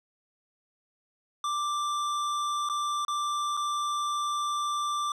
square tone with dropouts, 1178 Hz, D6, 5 cents sharp, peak -28 dBFS, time 1.44-5.12 s, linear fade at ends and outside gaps 2 ms, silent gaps 2.689-2.697 / 3.05-3.081 / 3.569-3.573 s, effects low-pass 8000 Hz 12 dB/octave

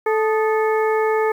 harmonic tone with a mistuned harmonic, 437.1 Hz, A4, 11 cents flat, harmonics 1 / 2 / 3 / 4 / 5, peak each -17 / -23 / -27 / -29 / -31 dBFS, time 0.06-1.32 s, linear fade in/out 5 ms, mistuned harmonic 3, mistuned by -92 cents, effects 8-bit

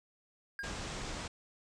triangle tone with exponential decay, 1621 Hz, G#6, 42 cents flat, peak -33 dBFS, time 0.59-0.86 s, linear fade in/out 1 ms, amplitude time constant 57 ms
pink low-pass noise, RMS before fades -41 dBFS, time 0.63-1.28 s, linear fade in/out 10 ms, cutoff 8200 Hz, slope 48 dB/octave
effects none

